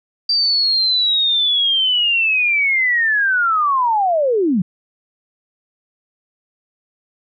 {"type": "linear sweep", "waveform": "sine", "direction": "down", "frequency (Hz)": [4699, 164.2], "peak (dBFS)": -13, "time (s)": [0.29, 4.62], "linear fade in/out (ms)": 5, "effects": []}